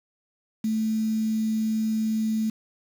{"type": "tone with quantisation", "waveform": "sine", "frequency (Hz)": 219.4, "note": "A3", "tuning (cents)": -5, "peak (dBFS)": -22, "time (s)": [0.64, 2.5], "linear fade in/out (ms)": 5, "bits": 7, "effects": []}